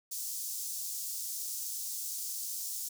pink high-pass noise, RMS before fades -38 dBFS, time 0.11-2.89 s, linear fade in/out 10 ms, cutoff 5700 Hz, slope 24 dB/octave, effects none

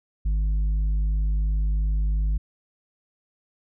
sine tone with tanh clipping, 51.4 Hz, G#1, 17 cents flat, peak -21 dBFS, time 0.25-2.38 s, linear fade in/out 10 ms, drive 5 dB, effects none

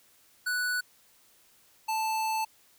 square tone pair in turn, 1480 / 880 Hz, F#6 / A5, 0 / 0 cents, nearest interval major sixth, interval 900 cents, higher first, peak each -28 dBFS, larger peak neither, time 0.46-0.81 / 1.88-2.45 s, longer second, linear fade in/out 10 ms, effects white hiss -62 dBFS RMS until 2.78 s

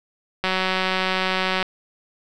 click train, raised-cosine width 0.3 ms, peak -6 dBFS, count 223, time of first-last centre 0.44-1.627 s, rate 187 Hz, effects none

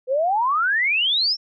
sine exponential sweep, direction up, 492.7 to 5540 Hz, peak -17 dBFS, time 0.07-1.37 s, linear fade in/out 50 ms, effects none

